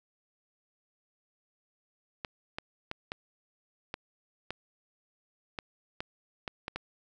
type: clicks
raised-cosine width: 0.3 ms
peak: -19 dBFS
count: 11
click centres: 2.248 / 2.585 / 2.914 / 3.119 / 3.941 / 4.506 / 5.588 / 6.005 / 6.478 / 6.681 / 6.76 s
effects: none